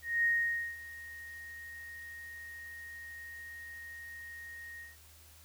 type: tone with ADSR envelope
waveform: sine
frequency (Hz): 1864.7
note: A#6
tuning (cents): 0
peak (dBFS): -25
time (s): 0.02-4.97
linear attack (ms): 220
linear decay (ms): 520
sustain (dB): -19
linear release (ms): 160
effects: added 78 Hz sine -59 dBFS peak until 5.44 s + white hiss -59 dBFS RMS until 5.44 s